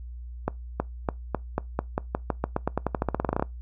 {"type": "accelerating click train", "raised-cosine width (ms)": 1, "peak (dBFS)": -10, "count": 25, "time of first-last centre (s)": [0.48, 3.425], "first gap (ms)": 320, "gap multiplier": 0.9, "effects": ["noise-tail reverb RT60 0.2 s tail -23 dB re dry", "added 60 Hz sine -36 dBFS peak until 3.61 s"]}